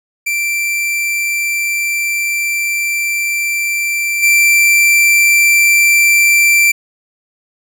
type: tone with level steps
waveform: 45% pulse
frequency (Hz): 2349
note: D7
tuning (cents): 0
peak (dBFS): -14 / -7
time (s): 0.26-6.72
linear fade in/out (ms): 10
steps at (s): 4.22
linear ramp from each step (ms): 20
effects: none